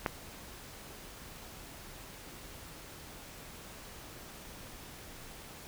click, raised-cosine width 0.5 ms, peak -14 dBFS, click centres 0.062 s, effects pink hiss -49 dBFS RMS until 5.67 s

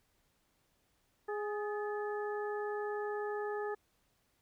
harmonic tone with a mistuned harmonic, 416.4 Hz, G#4, 5 cents sharp, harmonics 1 / 2 / 3 / 4, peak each -36 / -42 / -46 / -46 dBFS, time 1.28-3.75 s, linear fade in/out 10 ms, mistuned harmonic 4, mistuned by +60 cents, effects pink hiss -75 dBFS RMS until 4.41 s

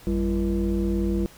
sine tone with frequency modulation, 196 Hz, G3, in tune, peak -20 dBFS, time 0.07-1.26 s, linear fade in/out 0 ms, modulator 143 Hz, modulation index 1.3, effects tanh soft clip ceiling -16 dBFS + pink hiss -49 dBFS RMS until 1.37 s

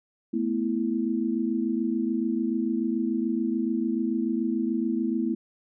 sine chord, A suspended second, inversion none, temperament equal, 220 / 246.9 / 329.6 Hz, A3 / B3 / E4, 0 / 0 / 0 cents, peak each -28 dBFS, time 0.33-5.35 s, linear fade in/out 10 ms, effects none

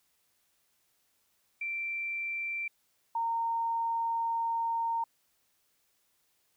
sine tone pair in turn, 2349 / 919.9 Hz, D7 / A#5, 0 / -23 cents, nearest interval octave + major third, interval 1623 cents, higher first, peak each -32 / -28 dBFS, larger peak second, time 1.61-2.68 / 3.15-5.04 s, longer second, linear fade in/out 5 ms, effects white hiss -73 dBFS RMS until 6.56 s

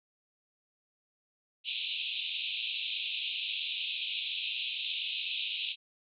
pink band-pass noise, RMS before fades -36 dBFS, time 1.64-5.76 s, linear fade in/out 50 ms, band 2500 to 3900 Hz, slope 96 dB/octave, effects none

